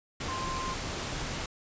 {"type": "tone in noise", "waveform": "sine", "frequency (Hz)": 1046.5, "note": "C6", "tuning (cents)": 0, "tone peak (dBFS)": -34, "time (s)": [0.28, 0.74], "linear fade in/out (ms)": 5, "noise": "pink", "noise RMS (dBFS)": -35, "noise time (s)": [0.2, 1.46], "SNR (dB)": -2, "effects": ["resampled to 16000 Hz"]}